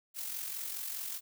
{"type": "noise with amplitude modulation", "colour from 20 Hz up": "blue", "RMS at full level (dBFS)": -37, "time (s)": [0.14, 1.21], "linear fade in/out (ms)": 50, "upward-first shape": "sine", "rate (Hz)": 44.9, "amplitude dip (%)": 50, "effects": []}